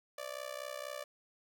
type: tone with amplitude modulation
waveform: sawtooth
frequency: 585 Hz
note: D5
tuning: 7 cents flat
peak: -33 dBFS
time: 0.18-1.04 s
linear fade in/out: 5 ms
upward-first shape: sine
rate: 64.2 Hz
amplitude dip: 90%
effects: none